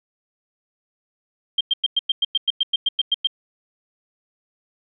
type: tone bursts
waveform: sine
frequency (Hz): 3178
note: G7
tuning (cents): +23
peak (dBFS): -15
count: 14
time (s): 1.58-3.272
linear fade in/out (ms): 5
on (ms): 28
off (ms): 100
effects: none